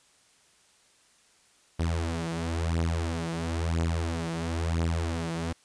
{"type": "beating tone pair", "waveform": "sawtooth", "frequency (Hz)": [82.41, 83.4], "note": ["E2", "E2"], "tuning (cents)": [0, 21], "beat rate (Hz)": 0.99, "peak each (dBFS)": -26, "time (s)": [1.79, 5.53], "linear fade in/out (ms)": 10, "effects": ["white hiss -62 dBFS RMS until 5.64 s", "resampled to 22050 Hz"]}